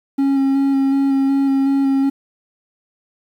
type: tone with vibrato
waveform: triangle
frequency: 273 Hz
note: C#4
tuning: 26 cents flat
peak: -11 dBFS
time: 0.18-2.1 s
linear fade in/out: 10 ms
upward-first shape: square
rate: 2.7 Hz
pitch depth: 12 cents each way
effects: 8-bit